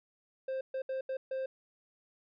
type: tone bursts at uneven times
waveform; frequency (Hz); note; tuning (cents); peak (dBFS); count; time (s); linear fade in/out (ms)
triangle; 527; C5; +12; -31; 5; 0.48-0.61 / 0.74-0.82 / 0.89-1.01 / 1.09-1.17 / 1.31-1.46; 5
effects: resampled to 11025 Hz